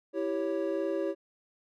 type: chord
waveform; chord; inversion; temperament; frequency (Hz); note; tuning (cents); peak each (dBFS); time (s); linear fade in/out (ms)
triangle; C# diminished; first; equal; 329.6 / 392 / 554.4; E4 / G4 / C#5; 0 / 0 / 0; -31; 0.13-1.15; 50
effects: none